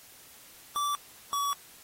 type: tone pair in turn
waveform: square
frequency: 1162 / 1136.1 Hz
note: D6 / C#6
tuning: -19 / +42 cents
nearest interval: unison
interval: 39 cents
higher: first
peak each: -28 dBFS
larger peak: neither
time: 0.76-0.95 / 1.33-1.53 s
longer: second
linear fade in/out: 0 ms
effects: white hiss -53 dBFS RMS until 1.83 s + AAC 48 kbps